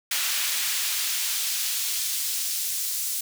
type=noise with high-pass filter sweep; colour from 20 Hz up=pink; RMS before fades=-27 dBFS; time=0.11-3.21 s; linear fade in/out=5 ms; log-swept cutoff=2100 to 6400 Hz; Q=0.72; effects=none